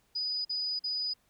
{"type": "tone bursts", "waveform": "sine", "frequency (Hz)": 4961, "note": "D#8", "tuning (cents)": -6, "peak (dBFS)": -30, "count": 3, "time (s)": [0.15, 1.138], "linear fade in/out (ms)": 10, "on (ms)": 300, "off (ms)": 44, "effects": ["pink hiss -70 dBFS RMS until 1.29 s"]}